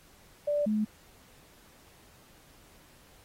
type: tone pair in turn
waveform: sine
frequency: 586 / 213.4 Hz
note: D5 / G#3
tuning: -4 / +47 cents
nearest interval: octave + perfect fourth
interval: 1749 cents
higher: first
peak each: -25 dBFS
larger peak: neither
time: 0.47-0.66 / 0.66-0.85 s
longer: neither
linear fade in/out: 10 ms
effects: pink hiss -59 dBFS RMS until 3.24 s + AAC 48 kbps